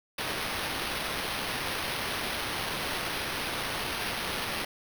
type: noise with sample-and-hold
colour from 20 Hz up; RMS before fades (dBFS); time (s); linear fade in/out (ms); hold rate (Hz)
violet; -33; 0.18-4.65; 5; 7350
effects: none